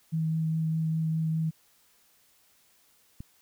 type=tone with vibrato; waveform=sine; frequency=160 Hz; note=D#3; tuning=49 cents sharp; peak=-25 dBFS; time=0.12-1.51 s; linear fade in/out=20 ms; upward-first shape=triangle; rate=4.9 Hz; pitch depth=12 cents each way
type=click; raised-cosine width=5 ms; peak=-27 dBFS; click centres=3.205 s
effects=white hiss -64 dBFS RMS until 3.41 s